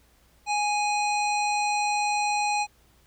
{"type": "harmonic tone", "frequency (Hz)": 830.6, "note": "G#5", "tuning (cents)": 0, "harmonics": [1, 3, 5, 7, 9, 10], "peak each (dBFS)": [-24, -29, -35, -40, -38, -47], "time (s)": [0.46, 2.67], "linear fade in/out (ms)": 50, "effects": ["added 60 Hz sine -62 dBFS peak until 3.06 s", "pink hiss -62 dBFS RMS until 3.06 s"]}